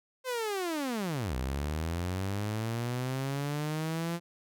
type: linear two-way sweep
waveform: sawtooth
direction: down then up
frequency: 523.3 to 61.74 to 172.5 Hz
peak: -27 dBFS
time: 0.24-4.2 s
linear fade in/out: 50 ms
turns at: 1.35 s
effects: none